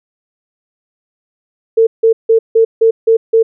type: tone bursts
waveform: sine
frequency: 450.8 Hz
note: A4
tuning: 42 cents sharp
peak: -5 dBFS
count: 7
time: 1.77-3.43 s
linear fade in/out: 10 ms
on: 100 ms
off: 160 ms
effects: none